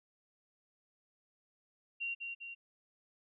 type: tone with echo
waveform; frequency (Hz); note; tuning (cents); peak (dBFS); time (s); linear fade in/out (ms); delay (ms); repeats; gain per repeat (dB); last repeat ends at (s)
sine; 2759; F7; -22; -35; 2-2.15; 20; 200; 2; -4; 2.55
effects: none